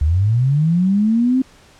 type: linear sweep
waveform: sine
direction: up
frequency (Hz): 69.3 to 265.4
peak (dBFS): -12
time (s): 0.01-1.42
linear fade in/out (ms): 5
effects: pink hiss -48 dBFS RMS until 1.79 s + low-pass 8000 Hz 12 dB/octave